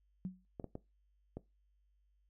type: tone with exponential decay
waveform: sine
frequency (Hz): 184.6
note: F#3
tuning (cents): -4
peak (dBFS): -34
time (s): 0.25-0.45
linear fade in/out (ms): 0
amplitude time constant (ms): 42
type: clicks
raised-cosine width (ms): 2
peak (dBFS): -29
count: 4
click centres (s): 0.598 / 0.643 / 0.754 / 1.37
effects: noise-tail reverb RT60 0.2 s tail -18 dB re dry + added 50 Hz sine -70 dBFS peak until 2.29 s